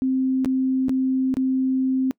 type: tone with dropouts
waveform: sine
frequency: 261.6 Hz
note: C4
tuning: in tune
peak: -18 dBFS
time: 0.02-2.11 s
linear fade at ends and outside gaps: 0 ms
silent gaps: 0.447-0.458 / 0.884-0.894 / 1.341-1.369 s
effects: noise-tail reverb RT60 0.1 s tail -24 dB re dry